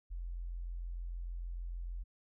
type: tone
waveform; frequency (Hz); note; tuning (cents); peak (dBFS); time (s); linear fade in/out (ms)
sine; 43.3; F1; -14; -38; 0.1-2.04; 20
effects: none